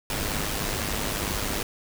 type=noise with amplitude modulation; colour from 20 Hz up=pink; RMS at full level=-26 dBFS; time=0.1-1.63 s; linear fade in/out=2 ms; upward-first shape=sine; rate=102 Hz; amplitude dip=55%; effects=none